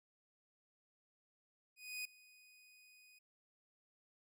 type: tone with ADSR envelope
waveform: sawtooth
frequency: 2489 Hz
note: D#7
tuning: in tune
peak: -37 dBFS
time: 1.76-3.19 s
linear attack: 290 ms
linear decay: 4 ms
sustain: -22 dB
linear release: 9 ms
effects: none